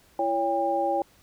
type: tone cluster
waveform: sine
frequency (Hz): 336.2 / 561 / 801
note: E4 / C#5 / G5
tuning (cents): +34 / +21 / +37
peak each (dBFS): -30 / -27 / -25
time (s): 0.19-1.02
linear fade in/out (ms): 2
effects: pink hiss -59 dBFS RMS until 1.22 s